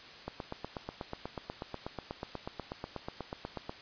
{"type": "click train", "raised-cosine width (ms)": 1, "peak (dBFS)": -23, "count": 29, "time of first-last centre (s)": [0.28, 3.695], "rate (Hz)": 8.2, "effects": ["white hiss -50 dBFS RMS until 3.81 s", "resampled to 11025 Hz"]}